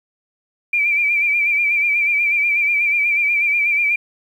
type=tone with vibrato; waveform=sine; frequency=2349 Hz; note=D7; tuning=in tune; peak=-14 dBFS; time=0.73-3.96 s; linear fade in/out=5 ms; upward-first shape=sine; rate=8.2 Hz; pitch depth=52 cents each way; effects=8-bit